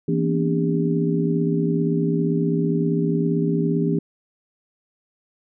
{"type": "tone cluster", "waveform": "sine", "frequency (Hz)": [164.9, 234.6, 252.5, 289.9, 401.6], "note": ["E3", "A#3", "B3", "D4", "G4"], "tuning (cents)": [1, 11, 39, -22, 42], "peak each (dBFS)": [-21, -26, -30, -25, -25], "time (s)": [0.08, 3.99], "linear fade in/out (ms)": 5, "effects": []}